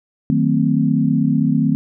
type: chord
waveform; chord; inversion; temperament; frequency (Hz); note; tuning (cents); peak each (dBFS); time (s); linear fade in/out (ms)
sine; D# diminished seventh; none; equal with one note detuned; 155.56 / 185 / 225.8 / 261.6; D#3 / F#3 / A3 / C4; 0 / 0 / +45 / 0; -18 / -22 / -18 / -18; 0.3-1.75; 0
effects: none